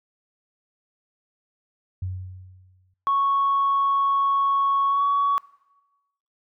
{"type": "tone with exponential decay", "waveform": "sine", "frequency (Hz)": 92.5, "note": "F#2", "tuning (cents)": 0, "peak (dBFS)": -24, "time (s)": [2.02, 2.94], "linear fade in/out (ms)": 5, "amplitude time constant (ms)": 200}
{"type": "tone with pitch glide", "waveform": "sine", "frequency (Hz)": [1107, 1125], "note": ["C#6", "C#6"], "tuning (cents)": [-3, 25], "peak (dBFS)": -17, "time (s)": [3.07, 5.38], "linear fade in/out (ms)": 0, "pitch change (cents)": 28, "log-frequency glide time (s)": [4.88, 5.03]}
{"effects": ["noise-tail reverb RT60 1.0 s tail -22 dB re dry", "tanh soft clip ceiling -14 dBFS"]}